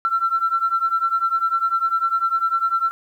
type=beating tone pair; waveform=sine; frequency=1342 / 1352 Hz; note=E6 / E6; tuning=+31 / +43 cents; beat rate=10 Hz; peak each=-21 / -19 dBFS; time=0.05-2.91 s; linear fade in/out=0 ms; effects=tanh soft clip ceiling -10 dBFS + 9-bit